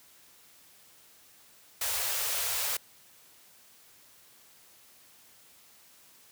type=band-stop noise; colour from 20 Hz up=white; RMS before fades=-31 dBFS; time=1.81-2.77 s; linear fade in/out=5 ms; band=100 to 430 Hz; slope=96 dB/octave; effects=white hiss -58 dBFS RMS until 6.31 s + high-pass 60 Hz 12 dB/octave